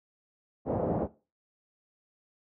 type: low-pass noise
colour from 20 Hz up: white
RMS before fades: -29 dBFS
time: 0.65-1.08 s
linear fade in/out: 50 ms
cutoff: 640 Hz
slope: 24 dB/octave
effects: noise-tail reverb RT60 0.3 s tail -17 dB re dry + high-pass 80 Hz 12 dB/octave